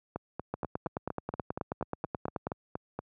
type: two click trains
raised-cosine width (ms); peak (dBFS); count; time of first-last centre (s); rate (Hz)
1; -18 / -20; 19 / 13; 0.54-2.469 / 0.16-2.99; 9.33 / 4.24
effects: high-pass 80 Hz 12 dB/octave